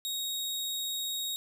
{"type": "tone", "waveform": "sawtooth", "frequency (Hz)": 3765, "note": "A#7", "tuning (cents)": 16, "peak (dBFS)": -29, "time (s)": [0.05, 1.36], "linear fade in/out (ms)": 0, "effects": []}